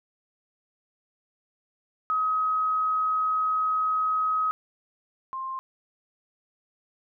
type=tone pair in turn; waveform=sine; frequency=1268 / 1054.9 Hz; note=D#6 / C6; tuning=+32 / +14 cents; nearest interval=minor third; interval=318 cents; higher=first; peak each=-22 / -30 dBFS; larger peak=first; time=2.1-4.51 / 5.33-5.59 s; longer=first; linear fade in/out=0 ms; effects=none